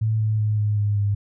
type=tone with pitch steps; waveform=sine; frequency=110 / 108.3 / 106.62 / 104.97 / 103.35 / 101.75 Hz; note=A2 / A2 / G#2 / G#2 / G#2 / G#2; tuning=0 / -27 / +46 / +19 / -8 / -35 cents; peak=-18 dBFS; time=0.01-1.15 s; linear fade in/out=10 ms; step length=190 ms; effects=none